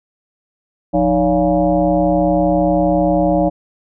sine tone with frequency modulation, 438.7 Hz, A4, 5 cents flat, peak -11 dBFS, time 0.93-3.5 s, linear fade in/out 20 ms, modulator 130 Hz, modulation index 2.3, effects none

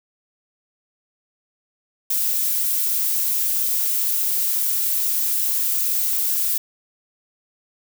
violet noise, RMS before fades -21 dBFS, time 2.1-6.58 s, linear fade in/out 5 ms, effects none

